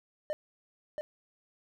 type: tone with echo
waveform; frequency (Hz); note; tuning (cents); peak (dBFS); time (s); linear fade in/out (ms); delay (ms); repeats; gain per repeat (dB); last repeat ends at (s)
triangle; 605; D#5; -49; -28; 0.3-0.33; 0; 680; 1; -3; 1.01
effects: none